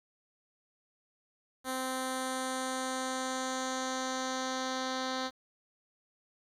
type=tone with low-pass filter sweep; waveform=10% pulse; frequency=259.6 Hz; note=C4; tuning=13 cents flat; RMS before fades=-35 dBFS; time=1.64-5.31 s; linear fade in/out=50 ms; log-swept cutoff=11000 to 4800 Hz; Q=2.3; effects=10-bit